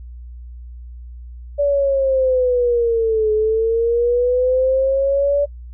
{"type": "linear two-way sweep", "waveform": "sine", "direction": "down then up", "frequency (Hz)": [577, 427.2, 577], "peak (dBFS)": -13, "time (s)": [1.58, 5.46], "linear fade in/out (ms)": 20, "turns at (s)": 3.32, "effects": ["noise-tail reverb RT60 0.1 s tail -21 dB re dry", "added 60 Hz sine -32 dBFS peak until 5.73 s"]}